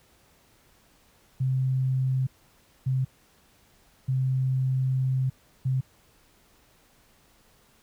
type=tone bursts at uneven times; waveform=sine; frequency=130.81 Hz; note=C3; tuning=in tune; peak=-22 dBFS; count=4; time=1.4-2.27 / 2.86-3.05 / 4.08-5.3 / 5.65-5.81 s; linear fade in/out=10 ms; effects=pink hiss -61 dBFS RMS until 7.82 s